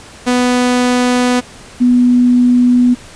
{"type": "tone pair in turn", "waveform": ["sawtooth", "sine"], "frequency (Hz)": [247.8, 246.2], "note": ["B3", "B3"], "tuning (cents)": [6, -5], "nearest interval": "unison", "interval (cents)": 11, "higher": "first", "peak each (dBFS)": -6, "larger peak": "neither", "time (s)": [[0.26, 1.41], [1.8, 2.95]], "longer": "neither", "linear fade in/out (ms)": 20, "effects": ["pink hiss -36 dBFS RMS until 3.15 s", "resampled to 22050 Hz"]}